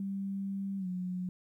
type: tone with pitch glide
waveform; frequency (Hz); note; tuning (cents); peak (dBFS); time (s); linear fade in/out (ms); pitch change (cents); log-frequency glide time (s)
sine; 196 to 181.82; G3 to F#3; 0 to -30; -33; 0-1.29; 2; -130; 0.78-0.87
effects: 12-bit